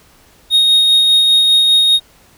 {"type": "tone with tremolo", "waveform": "triangle", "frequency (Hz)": 3729, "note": "A#7", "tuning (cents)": 0, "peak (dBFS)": -5, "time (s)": [0.5, 2], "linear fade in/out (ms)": 50, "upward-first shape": "sine", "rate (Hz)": 5, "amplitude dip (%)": 25, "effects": ["pink hiss -48 dBFS RMS until 2.37 s"]}